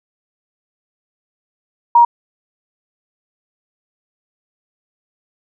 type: tone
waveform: sine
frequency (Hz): 946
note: A#5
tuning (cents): +25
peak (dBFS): -5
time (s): 1.95-2.05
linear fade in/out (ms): 5
effects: none